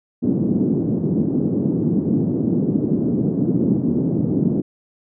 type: band-pass noise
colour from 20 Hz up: white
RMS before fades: -19 dBFS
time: 0.22-4.62 s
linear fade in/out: 20 ms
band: 140 to 300 Hz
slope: 24 dB/octave
effects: none